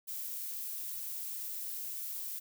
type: noise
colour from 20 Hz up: violet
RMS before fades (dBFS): -40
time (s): 0.07-2.4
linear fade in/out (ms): 20
effects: none